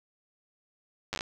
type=slowing click train; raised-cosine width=0.2 ms; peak=-15 dBFS; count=7; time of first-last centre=1.13-1.209 s; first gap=9 ms; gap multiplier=1.15; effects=none